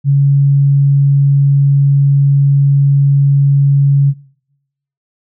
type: tone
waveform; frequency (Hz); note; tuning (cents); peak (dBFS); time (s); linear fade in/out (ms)
sine; 140; C#3; +18; -6; 0.04-4.14; 50
effects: noise-tail reverb RT60 0.9 s tail -24 dB re dry